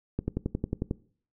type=click train; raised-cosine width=3 ms; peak=-15 dBFS; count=9; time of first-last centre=0.19-0.911 s; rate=11.1 Hz; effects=noise-tail reverb RT60 0.5 s tail -21 dB re dry